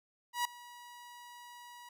sawtooth tone with ADSR envelope, 966 Hz, B5, 39 cents flat, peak -25 dBFS, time 0.33-1.89 s, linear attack 120 ms, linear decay 4 ms, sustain -21 dB, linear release 4 ms, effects none

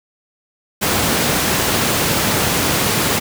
pink high-pass noise, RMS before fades -17 dBFS, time 0.81-3.2 s, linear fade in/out 20 ms, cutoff 100 Hz, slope 12 dB/octave, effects none

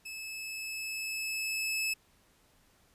sawtooth tone with level ramp, 2602 Hz, E7, 23 cents flat, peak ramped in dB -37 to -26 dBFS, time 0.05-1.94 s, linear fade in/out 10 ms, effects pink hiss -66 dBFS RMS until 2.94 s + resampled to 32000 Hz

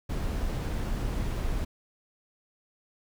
brown noise, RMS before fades -30 dBFS, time 0.09-1.65 s, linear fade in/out 10 ms, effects none

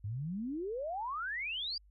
sine exponential sweep, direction up, 96.2 to 4898 Hz, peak -35 dBFS, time 0.04-1.78 s, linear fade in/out 5 ms, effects added 50 Hz sine -59 dBFS peak until 1.9 s

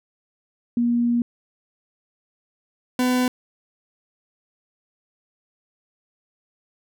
sine / 40% pulse tone pair in turn, 238.1 / 251.1 Hz, A#3 / B3, +37 / +29 cents, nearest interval minor second, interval 92 cents, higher second, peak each -17 dBFS, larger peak neither, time 0.77-1.22 / 2.99-3.28 s, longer first, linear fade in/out 2 ms, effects none

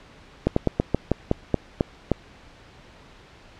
slowing click train, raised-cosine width 2 ms, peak -5 dBFS, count 10, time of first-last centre 0.47-2.117 s, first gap 94 ms, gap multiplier 1.16, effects pink hiss -49 dBFS RMS until 3.59 s + low-pass 4000 Hz 12 dB/octave

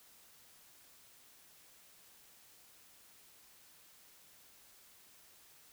silence, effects white hiss -62 dBFS RMS until 5.72 s

